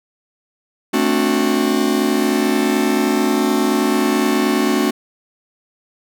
45% pulse chord, D dominant seventh, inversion second, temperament just, 220.2 / 264.3 / 293.7 / 367.1 Hz, A3 / C4 / D4 / F#4, +2 / +18 / 0 / -14 cents, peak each -20 dBFS, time 0.93-4.91 s, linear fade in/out 10 ms, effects none

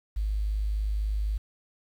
sine tone, 51.91 Hz, G#1, in tune, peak -25 dBFS, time 0.16-1.38 s, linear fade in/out 10 ms, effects 9-bit

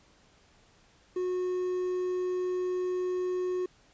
triangle tone with quantisation, 364.5 Hz, F#4, 26 cents flat, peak -26 dBFS, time 1.16-3.66 s, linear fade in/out 5 ms, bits 9, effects pink hiss -62 dBFS RMS until 3.93 s + resampled to 16000 Hz

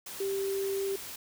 sine tone in noise, 391.5 Hz, G4, 2 cents flat, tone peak -29 dBFS, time 0.2-0.96 s, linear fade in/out 5 ms, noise white, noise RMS -42 dBFS, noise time 0.06-1.16 s, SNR +10 dB, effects none

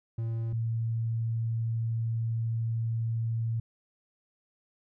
triangle / sine tone pair in turn, 114.1 / 114.1 Hz, A#2 / A#2, -37 / -37 cents, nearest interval unison, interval 0 cents, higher neither, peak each -27 dBFS, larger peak neither, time 0.18-0.53 / 0.53-3.6 s, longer second, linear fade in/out 5 ms, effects none

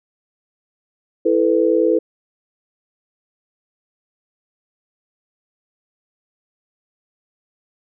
sine chord, E suspended fourth, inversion none, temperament equal with one note detuned, 329.6 / 440 / 499.9 Hz, E4 / A4 / B4, 0 / 0 / +21 cents, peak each -17 dBFS, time 1.25-1.99 s, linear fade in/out 10 ms, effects none

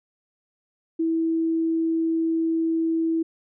sine tone, 326.6 Hz, E4, 16 cents flat, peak -20 dBFS, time 0.99-3.23 s, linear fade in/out 10 ms, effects none

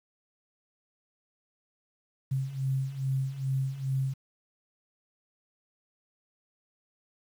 sine beating tone pair, 132.2 / 134.6 Hz, C3 / C3, +18 / +49 cents, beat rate 2.4 Hz, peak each -33 / -29 dBFS, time 2.31-4.14 s, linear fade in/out 10 ms, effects 9-bit

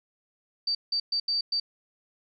sine tone bursts at uneven times, 4628 Hz, D8, 26 cents flat, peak -24 dBFS, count 5, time 0.67-0.75 / 0.92-1 / 1.12-1.2 / 1.28-1.41 / 1.52-1.6 s, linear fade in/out 5 ms, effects none

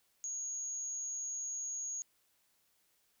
sine tone, 6645 Hz, G#8, in tune, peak -37 dBFS, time 0.24-2.02 s, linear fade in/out 0 ms, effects white hiss -74 dBFS RMS until 3.2 s

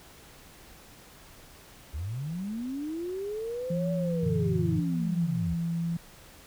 sine linear two-way sweep, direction up then down, 65.41 to 572 to 65.41 Hz, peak -31 dBFS, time 1.93-5.55 s, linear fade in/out 20 ms, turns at 3.92 s
sine tone with vibrato, 169 Hz, E3, 43 cents sharp, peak -27 dBFS, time 3.7-5.97 s, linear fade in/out 5 ms, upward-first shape sine, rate 0.87 Hz, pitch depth 10 cents each way
sine chord, Gb augmented, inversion none, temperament equal, 92.5 / 116.54 / 146.83 Hz, Gb2 / Bb2 / D3, 0 / 0 / 0 cents, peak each -32 / -32 / -31 dBFS, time 4.23-4.8 s, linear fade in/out 5 ms
effects pink hiss -52 dBFS RMS until 6.46 s

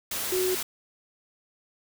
sine tone in noise, 370 Hz, F#4, in tune, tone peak -24 dBFS, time 0.32-0.55 s, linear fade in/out 5 ms, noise white, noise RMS -31 dBFS, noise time 0.11-0.63 s, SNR +4 dB, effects none

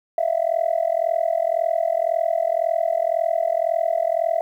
sine tone with amplitude modulation, 664 Hz, E5, 12 cents sharp, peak -13 dBFS, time 0.18-4.41 s, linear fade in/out 2 ms, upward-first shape sine, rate 41.9 Hz, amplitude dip 100%, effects tanh soft clip ceiling -11 dBFS + 9-bit

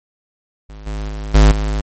square tone with level steps, 51.91 Hz, G#1, in tune, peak -33 / -22 / -24 / -6 / -17 dBFS, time 0.69-1.81 s, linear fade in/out 5 ms, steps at 0.86 / 1.08 / 1.34 / 1.51 s, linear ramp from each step 10 ms, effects MP3 32 kbps

